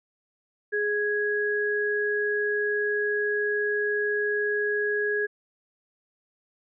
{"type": "tone pair together", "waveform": "sine", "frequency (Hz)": [417, 1661.2], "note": ["G#4", "G#6"], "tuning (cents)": [7, 0], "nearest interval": "2 octaves", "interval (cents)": 2393, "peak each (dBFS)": -26, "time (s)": [0.72, 5.27], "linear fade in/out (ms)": 20, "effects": []}